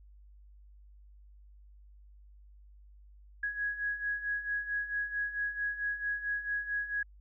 sine beating tone pair, 1661.2 / 1665.7 Hz, G#6 / G#6, 0 / +5 cents, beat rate 4.5 Hz, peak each -38 / -33 dBFS, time 3.43-7.03 s, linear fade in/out 5 ms, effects added 50 Hz sine -53 dBFS peak until 7.2 s

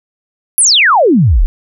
sine exponential sweep, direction down, 11620 to 30.87 Hz, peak -5 dBFS, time 0.58-1.46 s, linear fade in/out 0 ms, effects none

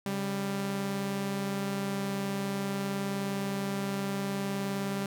sawtooth tone pair together, 137.95 / 197.2 Hz, C#3 / G3, -8 / +11 cents, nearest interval tritone, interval 619 cents, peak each -35 / -27 dBFS, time 0.06-5.06 s, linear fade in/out 2 ms, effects none

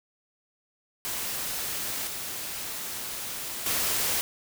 white noise with level steps, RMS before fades -32 / -35 / -27 dBFS, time 1.05-4.21 s, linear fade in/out 0 ms, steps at 2.07 / 3.66 s, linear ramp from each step 2 ms, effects none

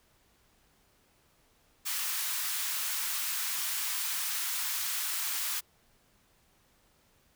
white high-pass noise, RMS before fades -33 dBFS, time 1.85-5.61 s, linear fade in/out 20 ms, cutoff 990 Hz, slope 24 dB/octave, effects pink hiss -67 dBFS RMS until 7.35 s

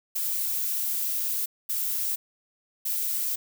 violet noise bursts at uneven times, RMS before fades -28 dBFS, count 3, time 0.15-1.46 / 1.69-2.16 / 2.85-3.36 s, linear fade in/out 10 ms, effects none

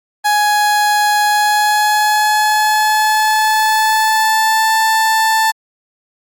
30% pulse tone with pitch glide, 835 to 884.1 Hz, G#5 to A5, +9 to +8 cents, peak -8 dBFS, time 0.24-5.52 s, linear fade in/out 20 ms, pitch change +99 cents, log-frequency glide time 1.23-4.76 s, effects AAC 64 kbps

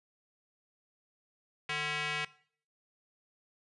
square tone with band-pass filter, 150 Hz, D3, 37 cents sharp, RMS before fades -35 dBFS, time 1.69-2.25 s, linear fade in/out 5 ms, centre 2400 Hz, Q 2, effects noise-tail reverb RT60 0.5 s tail -18 dB re dry + resampled to 24000 Hz

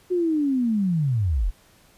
sine linear sweep, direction down, 368.3 to 33.59 Hz, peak -19 dBFS, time 0.1-1.51 s, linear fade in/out 20 ms, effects pink hiss -56 dBFS RMS until 1.97 s + resampled to 32000 Hz

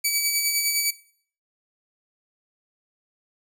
10% pulse tone with tremolo, 2288 Hz, D7, 46 cents flat, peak -11 dBFS, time 0.04-0.91 s, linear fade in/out 10 ms, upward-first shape sine, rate 9.8 Hz, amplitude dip 40%, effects noise-tail reverb RT60 0.5 s tail -17 dB re dry

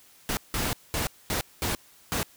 pink noise bursts at uneven times, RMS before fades -28 dBFS, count 6, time 0.29-0.37 / 0.54-0.73 / 0.94-1.07 / 1.3-1.41 / 1.62-1.75 / 2.12-2.23 s, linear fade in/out 0 ms, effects white hiss -56 dBFS RMS until 2.36 s

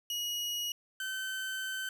30% pulse tone pair in turn, 2900 / 1536.2 Hz, F#7 / G6, -35 / -35 cents, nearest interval major seventh, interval 1100 cents, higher first, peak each -30 / -32 dBFS, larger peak first, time 0.1-0.72 / 1-1.89 s, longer second, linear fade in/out 2 ms, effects none

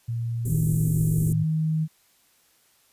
sine tone with pitch glide, 116.54 to 110.83 Hz, A#2 to A2, 0 to +13 cents, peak -25 dBFS, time 0.08-1.44 s, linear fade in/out 10 ms, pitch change -87 cents, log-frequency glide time 0.48-1.17 s
pink band-stop noise, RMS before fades -32 dBFS, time 0.45-1.33 s, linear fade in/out 5 ms, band 410 to 7500 Hz, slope 48 dB/octave
sine tone, 157.6 Hz, D#3, 23 cents sharp, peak -21 dBFS, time 0.47-1.88 s, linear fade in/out 50 ms
effects white hiss -62 dBFS RMS until 2.92 s + resampled to 32000 Hz

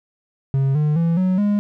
triangle tone with pitch steps, 135.7 / 150.57 / 167.07 / 185.37 / 205.7 Hz, C#3 / D3 / E3 / F#3 / G#3, -36 / +44 / +24 / +3 / -16 cents, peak -13 dBFS, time 0.54-1.59 s, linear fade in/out 0 ms, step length 210 ms, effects none

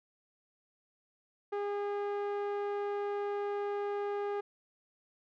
sawtooth tone with low-pass filter, 407.5 Hz, G#4, 33 cents flat, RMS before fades -35 dBFS, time 1.52-4.41 s, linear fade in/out 10 ms, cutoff 1300 Hz, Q 0.64, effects none

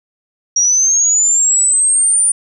sine linear sweep, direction up, 5670 to 9340 Hz, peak -9 dBFS, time 0.56-2.32 s, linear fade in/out 5 ms, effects none

